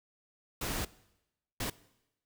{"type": "noise bursts at uneven times", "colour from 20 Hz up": "pink", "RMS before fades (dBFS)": -35, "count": 2, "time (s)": [[0.61, 0.85], [1.6, 1.7]], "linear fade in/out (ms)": 5, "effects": ["noise-tail reverb RT60 0.9 s tail -20 dB re dry"]}